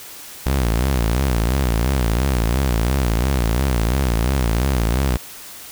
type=tone with vibrato; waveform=sawtooth; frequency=61.5 Hz; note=B1; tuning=7 cents flat; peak=-12 dBFS; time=0.46-5.17 s; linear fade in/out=0 ms; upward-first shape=sine; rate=2.9 Hz; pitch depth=200 cents each way; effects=white hiss -37 dBFS RMS until 5.71 s